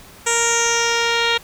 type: tone with low-pass filter sweep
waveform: 10% pulse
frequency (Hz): 466.2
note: A#4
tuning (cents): 0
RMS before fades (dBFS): -18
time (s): 0.26-1.38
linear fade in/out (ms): 10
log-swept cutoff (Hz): 8000 to 3900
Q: 5.1
effects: pink hiss -43 dBFS RMS until 1.43 s